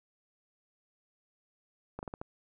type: slowing click train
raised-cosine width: 1 ms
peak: -25 dBFS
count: 5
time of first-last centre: 1.99-2.215 s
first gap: 39 ms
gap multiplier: 1.25
effects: none